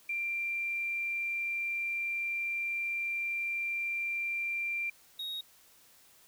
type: tone pair in turn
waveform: sine / triangle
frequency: 2369 / 3766 Hz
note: D7 / A#7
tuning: +14 / +17 cents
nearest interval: minor sixth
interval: 803 cents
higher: second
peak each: -31 / -34 dBFS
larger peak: first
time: 0.09-4.9 / 5.19-5.41 s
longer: first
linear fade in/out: 5 ms
effects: white hiss -61 dBFS RMS until 6.27 s